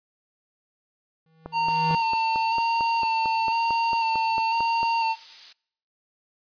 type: tone with exponential growth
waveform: square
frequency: 160.6 Hz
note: E3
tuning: 45 cents flat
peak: -24 dBFS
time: 1.26-1.95 s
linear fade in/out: 2 ms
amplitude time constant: 150 ms
type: click train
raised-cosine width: 1 ms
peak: -20 dBFS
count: 16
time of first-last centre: 1.46-4.831 s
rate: 4.45 Hz
type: tone with vibrato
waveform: square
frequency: 910 Hz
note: A#5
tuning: 42 cents flat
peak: -22 dBFS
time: 1.52-5.16 s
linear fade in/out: 50 ms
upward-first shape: square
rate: 1 Hz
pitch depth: 18 cents each way
type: noise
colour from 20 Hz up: violet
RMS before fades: -31 dBFS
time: 1.68-5.53 s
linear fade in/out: 10 ms
effects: noise-tail reverb RT60 0.7 s tail -25 dB re dry + resampled to 11025 Hz